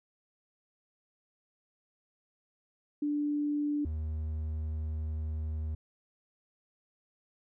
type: tone pair in turn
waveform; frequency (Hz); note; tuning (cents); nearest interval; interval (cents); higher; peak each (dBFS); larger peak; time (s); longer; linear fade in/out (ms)
sine / triangle; 293.7 / 77.79; D4 / D#2; 0 / 0; octave + major seventh; 2300; first; -28 / -30; first; 3.02-3.85 / 3.85-5.75; second; 5
effects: none